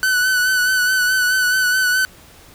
45% pulse tone with vibrato, 1500 Hz, F#6, 23 cents sharp, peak -14 dBFS, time 0.03-2.05 s, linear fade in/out 0 ms, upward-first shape sine, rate 4.7 Hz, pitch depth 33 cents each way, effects pink hiss -45 dBFS RMS until 2.54 s

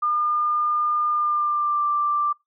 sine tone with pitch glide, 1208 to 1178.4 Hz, D6 to D6, +48 to +6 cents, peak -19 dBFS, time 0.02-2.33 s, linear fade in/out 10 ms, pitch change -42 cents, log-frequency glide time 1.1-1.85 s, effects noise-tail reverb RT60 0.2 s tail -25 dB re dry

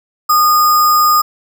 sine tone with sample-and-hold, 1225 Hz, D#6, 27 cents flat, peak -7 dBFS, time 0.29-1.22 s, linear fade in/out 10 ms, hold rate 6300 Hz, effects none

